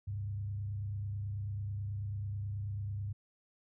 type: tone with frequency modulation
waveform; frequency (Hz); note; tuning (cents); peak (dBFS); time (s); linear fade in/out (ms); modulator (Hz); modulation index
sine; 100.7; G2; +47; -35; 0.07-3.13; 10; 29.2; 0.46
effects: none